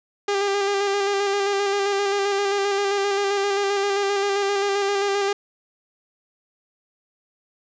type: tone with vibrato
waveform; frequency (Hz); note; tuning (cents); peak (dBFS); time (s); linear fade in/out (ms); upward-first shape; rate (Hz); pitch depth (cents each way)
sawtooth; 399.9; G4; +35; -16; 0.28-5.33; 5; square; 7.6; 25
effects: resampled to 16000 Hz + 9-bit